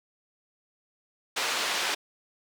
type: band-pass noise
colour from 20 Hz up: white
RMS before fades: -29 dBFS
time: 1.36-1.95 s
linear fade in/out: 10 ms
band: 420 to 4100 Hz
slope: 12 dB/octave
effects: none